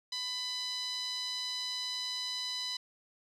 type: tone with band-pass filter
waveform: sawtooth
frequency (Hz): 999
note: B5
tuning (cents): +20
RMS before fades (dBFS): -37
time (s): 0.12-2.77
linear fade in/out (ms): 5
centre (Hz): 4400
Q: 5.6
effects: none